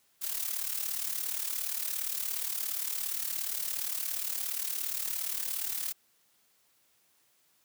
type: noise with amplitude modulation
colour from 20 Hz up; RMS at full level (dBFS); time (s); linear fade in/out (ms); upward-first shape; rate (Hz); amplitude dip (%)
blue; -31; 0.21-5.93; 20; sine; 37.2; 70
effects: white hiss -69 dBFS RMS until 7.64 s + high-pass 80 Hz 12 dB/octave